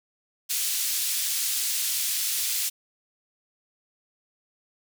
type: band-pass noise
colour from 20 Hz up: white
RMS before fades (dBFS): -27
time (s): 0.49-2.7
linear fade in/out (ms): 20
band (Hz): 3100 to 15000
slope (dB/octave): 12
effects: none